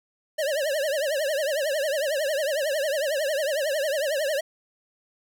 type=tone with vibrato; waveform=square; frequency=584 Hz; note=D5; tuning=10 cents flat; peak=-24 dBFS; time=0.38-4.41 s; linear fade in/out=10 ms; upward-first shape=triangle; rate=11 Hz; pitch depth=190 cents each way; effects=none